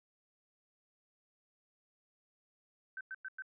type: tone bursts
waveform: sine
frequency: 1537 Hz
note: G6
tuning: 35 cents flat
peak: -40 dBFS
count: 4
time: 2.97-3.422 s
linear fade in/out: 2 ms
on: 38 ms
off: 100 ms
effects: none